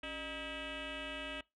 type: tone with frequency modulation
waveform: sine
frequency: 1610 Hz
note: G6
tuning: 46 cents sharp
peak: -38 dBFS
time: 0.03-1.41 s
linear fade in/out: 5 ms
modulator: 333 Hz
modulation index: 4.6
effects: noise-tail reverb RT60 0.2 s tail -22 dB re dry + tanh soft clip ceiling -38 dBFS